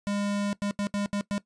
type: tone bursts at uneven times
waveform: square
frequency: 202.9 Hz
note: G#3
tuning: 40 cents flat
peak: -27 dBFS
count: 6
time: 0.07-0.53 / 0.62-0.71 / 0.79-0.87 / 0.94-1.06 / 1.13-1.21 / 1.31-1.38 s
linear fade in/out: 0 ms
effects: noise-tail reverb RT60 0.1 s tail -18 dB re dry + resampled to 22050 Hz